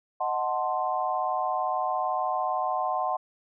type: chord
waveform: sine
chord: D# diminished seventh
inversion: none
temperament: equal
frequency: 622.3 / 740 / 880 / 1046.5 Hz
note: D#5 / F#5 / A5 / C6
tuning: 0 / 0 / 0 / 0 cents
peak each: -33 / -28 / -33 / -30 dBFS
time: 0.2-3.17 s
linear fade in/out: 10 ms
effects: none